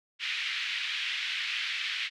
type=band-pass noise; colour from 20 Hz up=white; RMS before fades=-33 dBFS; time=0.19-2.1 s; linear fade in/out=50 ms; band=1900 to 3300 Hz; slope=24 dB/octave; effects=none